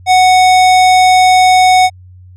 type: tone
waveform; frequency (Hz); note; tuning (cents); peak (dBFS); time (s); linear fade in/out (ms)
square; 740; F#5; 0; -5; 0.06-1.9; 50
effects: added 91 Hz sine -34 dBFS peak until 2.36 s + low-pass 8000 Hz 12 dB/octave